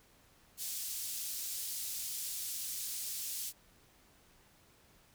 white band-pass noise, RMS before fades -40 dBFS, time 0.57-3.53 s, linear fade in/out 50 ms, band 4500 to 15000 Hz, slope 12 dB/octave, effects pink hiss -65 dBFS RMS until 5.14 s

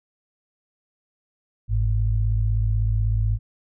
sine tone pair together, 50.1 / 106.3 Hz, G1 / G#2, +38 / +41 cents, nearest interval octave + minor second, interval 1303 cents, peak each -21 dBFS, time 1.68-3.39 s, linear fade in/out 50 ms, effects none

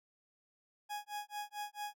40% pulse tone with tremolo, 830.6 Hz, G#5, in tune, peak -37 dBFS, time 0.89-1.95 s, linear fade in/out 20 ms, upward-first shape sine, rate 4.5 Hz, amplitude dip 100%, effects none

